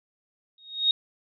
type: tone with exponential growth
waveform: sine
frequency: 3738 Hz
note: A#7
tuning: 4 cents sharp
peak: -15 dBFS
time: 0.58-0.91 s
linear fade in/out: 2 ms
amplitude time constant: 71 ms
effects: none